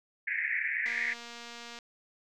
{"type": "band-pass noise", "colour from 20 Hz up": "pink", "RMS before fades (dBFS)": -32, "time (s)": [0.27, 1.14], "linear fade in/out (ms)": 10, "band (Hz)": [1700, 2300], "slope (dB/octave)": 96}
{"type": "click train", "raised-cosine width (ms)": 0.2, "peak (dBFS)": -28, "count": 220, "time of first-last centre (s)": [0.86, 1.788], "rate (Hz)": 236}
{"effects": []}